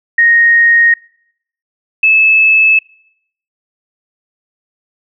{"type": "tone pair in turn", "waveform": "sine", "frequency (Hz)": [1864.7, 2608], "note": ["A#6", "E7"], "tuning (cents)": [0, -19], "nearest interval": "tritone", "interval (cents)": 581, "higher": "second", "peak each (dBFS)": -5, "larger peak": "neither", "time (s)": [[0.18, 0.94], [2.03, 2.79]], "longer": "neither", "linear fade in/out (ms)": 5, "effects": ["noise-tail reverb RT60 0.7 s tail -24 dB re dry"]}